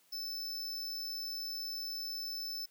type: tone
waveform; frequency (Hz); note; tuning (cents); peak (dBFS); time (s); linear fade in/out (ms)
square; 5274; E8; 0; -38; 0.12-2.66; 10
effects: white hiss -68 dBFS RMS until 2.7 s + high-pass 150 Hz 12 dB/octave